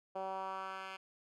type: tone with band-pass filter sweep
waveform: 10% pulse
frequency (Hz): 190.7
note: G3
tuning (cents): -47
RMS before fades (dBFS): -42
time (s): 0.15-0.97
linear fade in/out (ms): 10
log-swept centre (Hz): 640 to 2100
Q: 2
effects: none